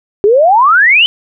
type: exponential sweep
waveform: sine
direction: up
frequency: 390 to 3100 Hz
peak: -4 dBFS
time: 0.24-1.06 s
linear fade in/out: 0 ms
effects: none